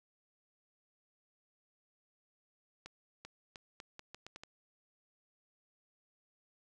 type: accelerating click train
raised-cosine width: 0.2 ms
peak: -30 dBFS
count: 9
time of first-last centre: 2.86-4.435 s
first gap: 390 ms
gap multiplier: 0.79
effects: none